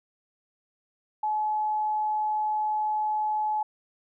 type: tone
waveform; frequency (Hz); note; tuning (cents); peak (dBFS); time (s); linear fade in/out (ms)
sine; 854; G#5; +48; -24; 1.23-3.63; 5
effects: none